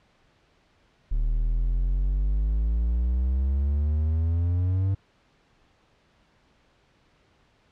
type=exponential sweep; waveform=triangle; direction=up; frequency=36.71 to 98 Hz; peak=-19 dBFS; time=1.11-4.95 s; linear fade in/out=10 ms; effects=pink hiss -63 dBFS RMS until 7.71 s + low-pass 4000 Hz 12 dB/octave